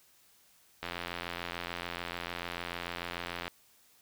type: click train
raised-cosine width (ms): 0.3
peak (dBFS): -20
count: 231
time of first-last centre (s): 0.83-3.48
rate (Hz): 86.8
effects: white hiss -64 dBFS RMS until 4.01 s